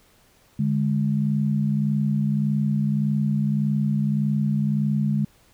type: tone pair together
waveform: sine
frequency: 145.99 / 207.7 Hz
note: D3 / G#3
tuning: -10 / 0 cents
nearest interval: tritone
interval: 610 cents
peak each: -22 dBFS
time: 0.59-5.25 s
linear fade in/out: 5 ms
effects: pink hiss -58 dBFS RMS until 5.53 s